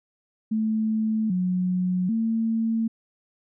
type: tone with pitch steps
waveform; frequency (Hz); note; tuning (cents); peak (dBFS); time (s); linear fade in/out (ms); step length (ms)
sine; 218.8 / 182.2 / 225.2; A3 / F#3 / A3; -9 / -26 / +40; -21; 0.51-2.88; 10; 790
effects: none